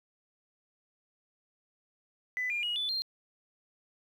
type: tone with pitch steps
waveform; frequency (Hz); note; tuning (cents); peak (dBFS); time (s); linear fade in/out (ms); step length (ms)
sine; 2000 / 2406 / 2895 / 3482 / 4189; B6 / D7 / F#7 / A7 / C8; +21 / +41 / -38 / -19 / +1; -29; 2.37-3.02; 0; 130
effects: tanh soft clip ceiling -25 dBFS + 10-bit